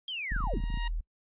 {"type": "linear sweep", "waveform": "sine", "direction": "down", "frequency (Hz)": [3272, 140], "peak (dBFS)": -33, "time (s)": [0.08, 0.59], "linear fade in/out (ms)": 2}
{"type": "tone with exponential growth", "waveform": "15% pulse", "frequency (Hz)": 943, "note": "A#5", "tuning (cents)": 20, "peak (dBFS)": -28, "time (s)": [0.23, 0.88], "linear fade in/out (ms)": 5, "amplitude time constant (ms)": 140}
{"type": "tone", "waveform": "sine", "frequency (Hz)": 40.16, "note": "E1", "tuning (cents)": -44, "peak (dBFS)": -29, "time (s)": [0.31, 1.01], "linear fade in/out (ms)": 10}
{"type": "clicks", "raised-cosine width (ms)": 5, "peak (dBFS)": -26, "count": 12, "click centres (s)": [0.32, 0.364, 0.406, 0.44, 0.471, 0.538, 0.571, 0.601, 0.639, 0.703, 0.741, 0.774]}
{"effects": ["noise-tail reverb RT60 0.1 s tail -25 dB re dry", "resampled to 8000 Hz"]}